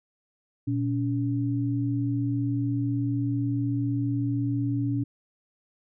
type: tone pair together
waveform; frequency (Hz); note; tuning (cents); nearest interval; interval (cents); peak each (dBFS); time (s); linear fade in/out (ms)
sine; 119.07 / 283.2; A#2 / C#4; +37 / +37; octave + minor third; 1500; -26 / -27; 0.67-5.04; 10
effects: none